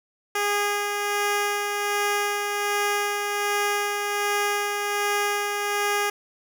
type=tone with tremolo; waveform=10% pulse; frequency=410 Hz; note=G#4; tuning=22 cents flat; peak=-13 dBFS; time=0.35-6.1 s; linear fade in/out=5 ms; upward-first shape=sine; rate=1.3 Hz; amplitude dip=35%; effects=none